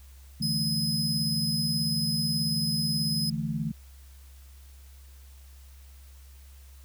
sine chord, D suspended second, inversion none, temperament just, 146.83 / 165.19 / 220.2 Hz, D3 / E3 / A3, 0 / +4 / +2 cents, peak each -32 dBFS, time 0.4-3.72 s, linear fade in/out 10 ms
40% pulse tone, 5060 Hz, D#8, 28 cents sharp, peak -27 dBFS, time 0.42-3.3 s, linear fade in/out 5 ms
effects added 67 Hz sine -47 dBFS peak until 6.84 s + white hiss -59 dBFS RMS until 6.84 s

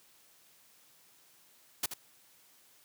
white noise with echo, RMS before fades -31 dBFS, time 1.83-1.86 s, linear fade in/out 5 ms, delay 79 ms, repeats 1, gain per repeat -9 dB, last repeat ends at 1.939 s, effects white hiss -63 dBFS RMS until 2.84 s + high-pass 100 Hz 12 dB/octave

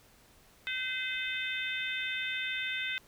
harmonic tone, 513 Hz, C5, 34 cents flat, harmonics 3 / 4 / 5 / 6 / 7, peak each -38 / -37 / -38 / -43 / -39 dBFS, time 0.67-2.98 s, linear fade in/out 0 ms, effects pink hiss -61 dBFS RMS until 3.07 s

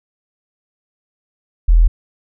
sine tone, 41.2 Hz, E1, in tune, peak -6 dBFS, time 1.68-1.88 s, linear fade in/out 10 ms, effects none

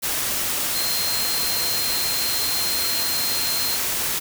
sine tone in noise, 4177 Hz, C8, 4 cents flat, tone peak -25 dBFS, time 0.74-3.77 s, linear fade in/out 20 ms, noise white, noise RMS -24 dBFS, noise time 0.02-4.2 s, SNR -4 dB, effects none

